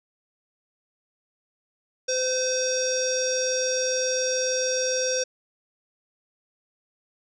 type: tone with low-pass filter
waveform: square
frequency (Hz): 513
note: C5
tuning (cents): -34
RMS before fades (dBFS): -25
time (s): 2.08-5.24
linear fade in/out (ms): 10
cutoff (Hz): 5700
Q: 9.1
effects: none